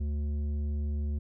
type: tone with tanh clipping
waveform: sine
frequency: 73.42 Hz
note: D2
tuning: in tune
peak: -30 dBFS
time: 0-1.19 s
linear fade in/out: 10 ms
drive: 9 dB
effects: none